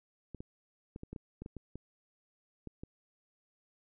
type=clicks; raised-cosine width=3 ms; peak=-30 dBFS; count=12; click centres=0.347 / 0.405 / 0.961 / 1.034 / 1.13 / 1.162 / 1.42 / 1.461 / 1.567 / 1.756 / 2.673 / 2.835 s; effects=none